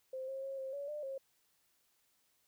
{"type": "tone with pitch steps", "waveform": "sine", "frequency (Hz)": [522, 536, 542, 531, 566, 597, 539], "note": ["C5", "C5", "C#5", "C5", "C#5", "D5", "C#5"], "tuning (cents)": [-4, 42, -39, 25, 36, 28, -49], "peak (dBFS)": -39, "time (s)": [0.13, 1.18], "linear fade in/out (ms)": 5, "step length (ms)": 150, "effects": ["white hiss -75 dBFS RMS until 2.47 s"]}